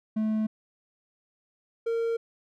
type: tone pair in turn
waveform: triangle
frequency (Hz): 217.1 / 460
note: A3 / A#4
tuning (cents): -23 / -23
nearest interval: octave + minor second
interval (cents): 1300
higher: second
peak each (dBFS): -22 / -23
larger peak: first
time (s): 0.16-0.47 / 1.86-2.17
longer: neither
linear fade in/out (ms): 10
effects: none